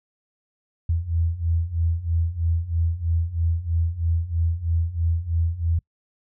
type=beating tone pair; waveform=sine; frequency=81.6 / 84.7 Hz; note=E2 / E2; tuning=-17 / +48 cents; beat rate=3.1 Hz; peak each=-25 / -22 dBFS; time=0.89-5.79 s; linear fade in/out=5 ms; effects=noise-tail reverb RT60 0.1 s tail -26 dB re dry